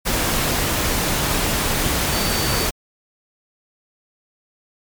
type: tone in noise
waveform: sine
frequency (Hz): 4562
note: C#8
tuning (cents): +49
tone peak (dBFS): -28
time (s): 2.11-2.67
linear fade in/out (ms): 20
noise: pink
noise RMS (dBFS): -20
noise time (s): 0.05-2.71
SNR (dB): -11
effects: MP3 96 kbps